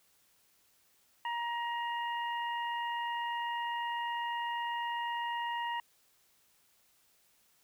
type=harmonic tone; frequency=944 Hz; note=A#5; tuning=22 cents sharp; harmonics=1 / 2 / 3; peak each=-34 / -40 / -44 dBFS; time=1.25-5.8 s; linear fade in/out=2 ms; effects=white hiss -69 dBFS RMS until 7.63 s